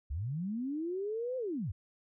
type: linear two-way sweep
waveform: sine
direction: up then down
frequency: 60.2 to 523.3 to 70.4 Hz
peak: -33 dBFS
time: 0.1-1.72 s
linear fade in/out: 10 ms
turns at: 1.37 s
effects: none